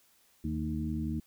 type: harmonic tone with a mistuned harmonic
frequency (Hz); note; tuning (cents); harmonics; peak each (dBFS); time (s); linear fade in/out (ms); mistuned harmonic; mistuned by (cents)
77.78; D#2; 0; 1 / 2 / 3 / 4; -36 / -37 / -35 / -38; 0.44-1.2; 5; 3; -47
effects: white hiss -66 dBFS RMS until 1.26 s